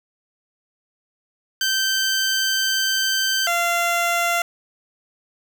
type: tone pair in turn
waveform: 15% pulse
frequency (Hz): 1553 / 689.2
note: G6 / F5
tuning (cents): -17 / -23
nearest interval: octave + major second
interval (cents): 1406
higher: first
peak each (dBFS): -12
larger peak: neither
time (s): 1.61-3.47 / 3.47-4.42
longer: first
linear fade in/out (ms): 2
effects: none